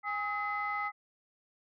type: tone cluster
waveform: sine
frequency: 822 / 1272 / 2037 Hz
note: G#5 / D#6 / C7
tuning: -18 / +38 / -47 cents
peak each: -36 / -34 / -36 dBFS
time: 0.03-0.92 s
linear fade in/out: 50 ms
effects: tanh soft clip ceiling -24 dBFS